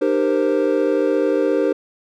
triangle chord, C minor seventh, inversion first, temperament equal with one note detuned, 303.7 / 392 / 466.2 / 523.3 Hz, Eb4 / G4 / Bb4 / C5, -42 / 0 / 0 / 0 cents, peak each -19 dBFS, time 0.01-1.73 s, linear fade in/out 10 ms, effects none

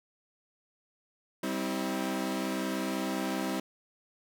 sawtooth chord, C major, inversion second, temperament equal with one note detuned, 196 / 261.6 / 322.1 Hz, G3 / C4 / E4, 0 / 0 / -40 cents, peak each -31 dBFS, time 1.43-3.6 s, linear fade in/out 5 ms, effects none

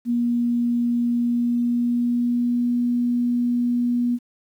sine tone with pitch glide, 238.8 to 242 Hz, A#3 to B3, +42 to -35 cents, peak -18 dBFS, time 0.05-4.19 s, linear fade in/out 50 ms, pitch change +23 cents, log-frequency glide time 1.17-2.74 s, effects 9-bit

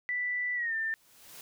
sine tone with pitch glide, 1975.5 to 1790.7 Hz, B6 to A6, 0 to +30 cents, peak -29 dBFS, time 0.09-0.94 s, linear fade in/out 0 ms, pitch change -170 cents, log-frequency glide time 0.55-0.74 s
white noise with exponential growth, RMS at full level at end -46 dBFS, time 0.58-1.41 s, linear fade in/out 1 ms, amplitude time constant 180 ms
effects none

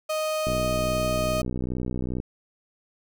35% pulse tone, 622.3 Hz, D#5, in tune, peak -23 dBFS, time 0.09-1.42 s, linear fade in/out 10 ms
click train, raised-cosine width 3 ms, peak -17 dBFS, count 109, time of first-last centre 0.47-2.201 s, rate 62.4 Hz
effects none

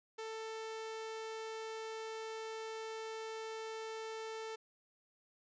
sawtooth tone, 443.4 Hz, A4, 13 cents sharp, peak -38 dBFS, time 0.18-4.56 s, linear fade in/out 10 ms, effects resampled to 16000 Hz

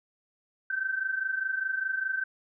sine tone pair together, 1526.1 / 1551 Hz, G6 / G6, -47 / -19 cents, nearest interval unison, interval 28 cents, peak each -33 / -29 dBFS, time 0.7-2.24 s, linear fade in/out 5 ms, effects none

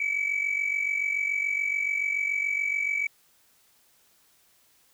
sine tone pair together, 2253 / 2300 Hz, C#7 / D7, +28 / -37 cents, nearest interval unison, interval 35 cents, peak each -28 / -25 dBFS, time 0-3.07 s, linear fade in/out 5 ms, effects tanh soft clip ceiling -20 dBFS + white hiss -63 dBFS RMS until 4.93 s

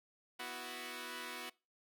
5% pulse chord, B suspended fourth, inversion none, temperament equal, 246.9 / 329.6 / 370 Hz, B3 / E4 / F#4, 0 / 0 / 0 cents, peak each -37 / -38 / -35 dBFS, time 0.39-1.5 s, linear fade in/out 10 ms, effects noise-tail reverb RT60 0.3 s tail -23 dB re dry

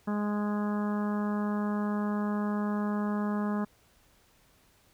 harmonic tone, 207.7 Hz, G#3, in tune, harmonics 1 / 2 / 3 / 4 / 5 / 6 / 7 / 8, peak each -28 / -39 / -41 / -42 / -41 / -43 / -49 / -47 dBFS, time 0.07-3.65 s, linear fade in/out 10 ms, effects pink hiss -64 dBFS RMS until 4.93 s

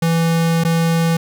square tone with dropouts, 165.7 Hz, E3, 9 cents sharp, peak -14 dBFS, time 0.02-1.17 s, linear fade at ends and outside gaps 5 ms, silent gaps 0.638-0.648 s, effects none

